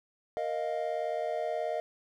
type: chord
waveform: triangle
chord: Bb suspended fourth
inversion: none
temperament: equal with one note detuned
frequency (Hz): 466.2 / 622.3 / 700.9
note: Bb4 / Eb5 / F5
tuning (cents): 0 / 0 / +6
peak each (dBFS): -35 / -31 / -33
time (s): 0.37-1.8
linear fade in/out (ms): 0
effects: none